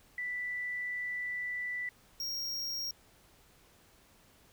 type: tone pair in turn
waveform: sine / square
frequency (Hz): 1975.5 / 5588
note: B6 / F8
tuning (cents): 0 / 0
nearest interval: octave + tritone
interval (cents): 1800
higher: second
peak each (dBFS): -34 / -35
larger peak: first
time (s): 0.18-1.89 / 2.2-2.91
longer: first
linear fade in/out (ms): 2
effects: pink hiss -63 dBFS RMS until 4.52 s